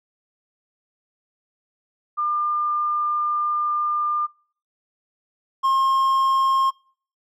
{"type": "tone pair in turn", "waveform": ["sine", "triangle"], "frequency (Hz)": [1201, 1070], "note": ["D6", "C6"], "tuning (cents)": [38, 38], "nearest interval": "major second", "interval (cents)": 200, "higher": "first", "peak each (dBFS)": [-20, -14], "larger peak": "second", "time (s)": [[2.17, 4.27], [5.63, 6.71]], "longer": "first", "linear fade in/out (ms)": 20, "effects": ["noise-tail reverb RT60 0.5 s tail -25 dB re dry"]}